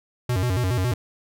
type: tone with vibrato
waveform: square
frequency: 106.9 Hz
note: A2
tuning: 49 cents flat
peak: -21 dBFS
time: 0.29-0.94 s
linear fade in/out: 5 ms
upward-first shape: square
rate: 7.2 Hz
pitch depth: 250 cents each way
effects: none